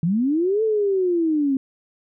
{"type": "linear two-way sweep", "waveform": "sine", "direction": "up then down", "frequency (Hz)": [155.1, 446.8, 262.6], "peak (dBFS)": -17, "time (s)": [0.03, 1.57], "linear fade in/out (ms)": 2, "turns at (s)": 0.63, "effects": []}